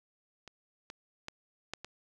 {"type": "clicks", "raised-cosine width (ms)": 0.2, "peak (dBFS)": [-30, -26, -22, -19, -25], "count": 5, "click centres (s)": [0.477, 0.901, 1.284, 1.736, 1.846], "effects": []}